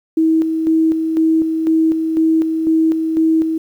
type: tone with tremolo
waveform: sine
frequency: 321.2 Hz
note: E4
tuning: 45 cents flat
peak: -10 dBFS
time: 0.17-3.58 s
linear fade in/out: 5 ms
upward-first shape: square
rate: 2 Hz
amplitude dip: 45%
effects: 8-bit